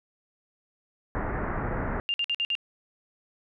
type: low-pass noise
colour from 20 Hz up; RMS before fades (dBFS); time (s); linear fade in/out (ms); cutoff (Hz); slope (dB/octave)
pink; -30; 1.15-2; 0; 1900; 48
type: tone bursts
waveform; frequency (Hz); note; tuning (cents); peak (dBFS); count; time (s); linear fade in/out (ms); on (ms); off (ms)
sine; 2800; F7; +4; -24; 5; 2.09-2.552; 0; 50; 53
effects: none